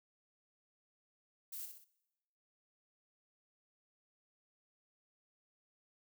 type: noise with echo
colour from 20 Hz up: violet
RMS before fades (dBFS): -45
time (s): 1.52-1.66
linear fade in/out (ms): 10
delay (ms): 62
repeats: 3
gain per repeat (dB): -6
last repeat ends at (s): 1.846
effects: noise-tail reverb RT60 1.0 s tail -22 dB re dry